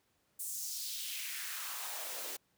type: noise with high-pass filter sweep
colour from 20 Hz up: white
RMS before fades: -41 dBFS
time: 0.39-2.37 s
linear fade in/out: 10 ms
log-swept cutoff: 9100 to 360 Hz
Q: 2.1
effects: pink hiss -75 dBFS RMS until 2.57 s + high-pass 80 Hz 12 dB/octave